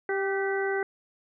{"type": "harmonic tone with a mistuned harmonic", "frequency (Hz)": 392, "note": "G4", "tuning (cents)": 0, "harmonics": [1, 2, 3, 4, 5], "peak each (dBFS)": [-27, -34, -42, -33, -35], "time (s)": [0.09, 0.83], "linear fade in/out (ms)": 2, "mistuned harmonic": 4, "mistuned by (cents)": -41, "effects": []}